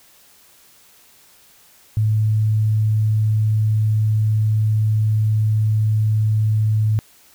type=tone; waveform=sine; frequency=108.1 Hz; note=A2; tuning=30 cents flat; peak=-14 dBFS; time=1.97-6.99 s; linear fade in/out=0 ms; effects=white hiss -51 dBFS RMS until 7.34 s